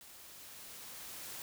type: noise with level ramp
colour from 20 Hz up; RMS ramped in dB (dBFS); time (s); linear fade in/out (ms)
white; -55 to -45; 0.01-1.42; 0
effects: none